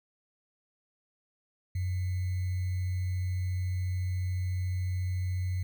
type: tone with sample-and-hold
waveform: sine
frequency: 91.4 Hz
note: F#2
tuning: 21 cents flat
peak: -28 dBFS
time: 1.75-5.63 s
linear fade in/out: 5 ms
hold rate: 2100 Hz
effects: none